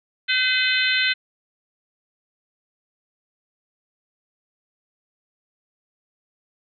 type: harmonic tone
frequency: 510 Hz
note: C5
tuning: 44 cents flat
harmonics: 3 / 4 / 5 / 6 / 7 / 8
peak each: -23 / -24 / -25 / -26 / -26 / -27 dBFS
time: 0.28-1.14 s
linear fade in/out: 20 ms
effects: none